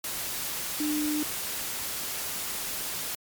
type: tone in noise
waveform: sine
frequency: 300 Hz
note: D4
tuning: 37 cents sharp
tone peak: -26 dBFS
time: 0.8-1.23 s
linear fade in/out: 2 ms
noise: white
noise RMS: -33 dBFS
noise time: 0.04-3.15 s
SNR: +4 dB
effects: MP3 96 kbps